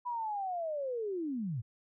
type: linear sweep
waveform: sine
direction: down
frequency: 992 to 101.8 Hz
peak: -33 dBFS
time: 0.05-1.62 s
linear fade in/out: 20 ms
effects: none